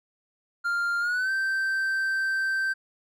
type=tone with pitch glide; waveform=triangle; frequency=1396.9 to 1558.9 Hz; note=F6 to G6; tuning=0 to -10 cents; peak=-22 dBFS; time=0.64-2.74 s; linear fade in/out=20 ms; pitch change=+190 cents; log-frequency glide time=1-1.31 s; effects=none